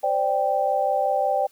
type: chord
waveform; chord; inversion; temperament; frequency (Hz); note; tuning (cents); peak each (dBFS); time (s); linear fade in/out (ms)
sine; C suspended second; none; just; 523.3 / 588.7 / 784.9; C5 / D5 / G5; 0 / +4 / +2; -26 / -24 / -22; 0.03-1.47; 10
effects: white hiss -58 dBFS RMS until 1.51 s